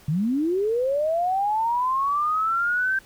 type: linear sweep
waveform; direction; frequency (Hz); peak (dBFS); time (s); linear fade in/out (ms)
sine; up; 138.59 to 1574; -20; 0.08-2.99; 5
effects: pink hiss -52 dBFS RMS until 3.05 s